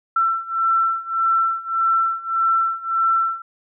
sine beating tone pair, 1341 / 1342.7 Hz, E6 / E6, +29 / +31 cents, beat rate 1.7 Hz, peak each -21 / -19 dBFS, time 0.16-3.42 s, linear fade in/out 5 ms, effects none

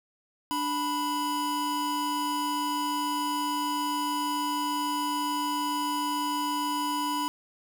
square tone pair together, 293.7 / 987.8 Hz, D4 / B5, 0 / 0 cents, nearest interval octave + major sixth, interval 2100 cents, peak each -33 / -29 dBFS, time 0.51-7.28 s, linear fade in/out 0 ms, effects none

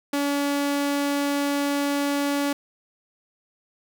sawtooth tone, 284.5 Hz, C#4, 45 cents sharp, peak -18 dBFS, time 0.13-2.53 s, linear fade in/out 5 ms, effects none

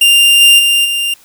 45% pulse tone with level steps, 2794 Hz, F7, in tune, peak -5 / -3 / -8 / -13 dBFS, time 0.01-1.14 s, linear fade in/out 5 ms, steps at 0.4 / 0.58 / 0.84 s, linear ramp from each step 20 ms, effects white hiss -45 dBFS RMS until 1.24 s

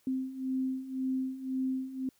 sine beating tone pair, 260 / 261.9 Hz, C4 / C4, -11 / +2 cents, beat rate 1.9 Hz, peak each -36 / -32 dBFS, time 0.07-2.09 s, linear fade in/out 2 ms, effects white hiss -69 dBFS RMS until 2.19 s

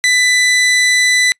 sawtooth tone, 1993 Hz, B6, 15 cents sharp, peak -6 dBFS, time 0.04-1.32 s, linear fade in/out 0 ms, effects noise-tail reverb RT60 0.1 s tail -26 dB re dry + resampled to 22050 Hz

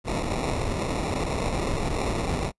pink noise with sample-and-hold, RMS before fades -27 dBFS, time 0.04-2.52 s, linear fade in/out 50 ms, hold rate 1575 Hz, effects noise-tail reverb RT60 0.1 s tail -26 dB re dry + resampled to 24000 Hz

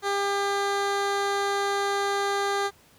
15% pulse tone with low-pass filter, 400 Hz, G4, 35 cents sharp, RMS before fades -26 dBFS, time 0.02-2.71 s, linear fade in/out 50 ms, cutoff 8100 Hz, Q 0.66, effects pink hiss -57 dBFS RMS until 2.98 s + high-pass 60 Hz 12 dB/octave

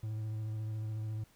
triangle tone with vibrato, 108.7 Hz, A2, 21 cents flat, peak -33 dBFS, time 0.03-1.24 s, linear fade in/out 5 ms, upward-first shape sine, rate 14 Hz, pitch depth 20 cents each way, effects pink hiss -66 dBFS RMS until 1.35 s

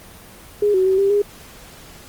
sine tone with pitch steps, 413.3 / 374.8 / 380.5 / 395 / 409.6 Hz, G#4 / F#4 / F#4 / G4 / G#4, -8 / +22 / +48 / +13 / -24 cents, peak -13 dBFS, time 0.62-1.22 s, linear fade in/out 5 ms, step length 120 ms, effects pink hiss -42 dBFS RMS until 2.08 s + Opus 24 kbps

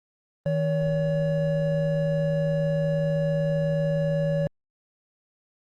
triangle tone pair together, 158.7 / 566 Hz, D#3 / C#5, +35 / +36 cents, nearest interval octave + minor seventh, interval 2201 cents, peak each -22 / -23 dBFS, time 0.46-4.47 s, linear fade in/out 0 ms, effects Opus 32 kbps

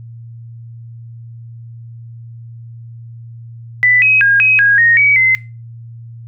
sine tone with pitch steps, 1989 / 2539 / 1624 / 2537 / 1639 / 1861 / 2269 / 2059 Hz, B6 / D#7 / G#6 / D#7 / G#6 / A#6 / C#7 / C7, +12 / +34 / -39 / +33 / -23 / -3 / +40 / -28 cents, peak -7 dBFS, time 3.83-5.35 s, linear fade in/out 0 ms, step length 190 ms, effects noise-tail reverb RT60 0.3 s tail -21 dB re dry + added 116 Hz sine -30 dBFS peak until 6.27 s

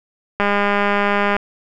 click train, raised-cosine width 0.5 ms, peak -3 dBFS, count 197, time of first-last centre 0.4-1.366 s, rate 203 Hz, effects none

